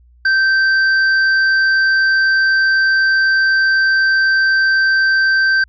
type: tone with hard clipping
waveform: sine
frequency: 1558 Hz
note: G6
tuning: 11 cents flat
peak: -12 dBFS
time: 0.25-5.64 s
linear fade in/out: 5 ms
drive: 6 dB
effects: added 60 Hz sine -45 dBFS peak until 5.68 s + resampled to 16000 Hz